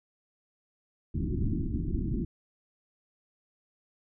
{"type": "low-pass noise", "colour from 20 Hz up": "pink", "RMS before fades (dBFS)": -30, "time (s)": [1.14, 2.25], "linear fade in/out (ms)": 10, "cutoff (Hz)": 360, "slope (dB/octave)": 96, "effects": []}